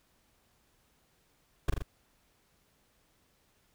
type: noise with echo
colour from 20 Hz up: brown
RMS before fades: -23 dBFS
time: 1.68-1.7 s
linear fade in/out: 5 ms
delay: 41 ms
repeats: 3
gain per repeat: -3 dB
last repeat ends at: 1.823 s
effects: pink hiss -70 dBFS RMS until 3.74 s